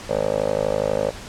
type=tone with band-pass filter; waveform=15% pulse; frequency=52.2 Hz; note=G#1; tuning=10 cents sharp; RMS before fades=-22 dBFS; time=0.09-1.11 s; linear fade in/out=10 ms; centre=560 Hz; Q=4.4; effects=pink hiss -37 dBFS RMS until 1.28 s + low-pass 8000 Hz 12 dB/octave